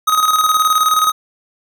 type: tone with tremolo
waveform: square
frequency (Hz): 1258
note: D#6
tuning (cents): +19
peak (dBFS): -10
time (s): 0.07-1.12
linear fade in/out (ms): 10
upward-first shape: square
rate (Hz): 19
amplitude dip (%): 50
effects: none